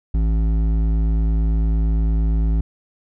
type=tone with hard clipping; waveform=sine; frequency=54.4 Hz; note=A1; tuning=19 cents flat; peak=-17 dBFS; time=0.14-2.61 s; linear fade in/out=5 ms; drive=10 dB; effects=none